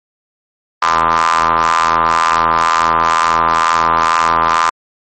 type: ring-modulated tone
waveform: sawtooth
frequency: 82.3 Hz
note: E2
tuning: 2 cents flat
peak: -3 dBFS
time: 0.82-4.7 s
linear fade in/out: 5 ms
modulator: 1110 Hz
effects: MP3 32 kbps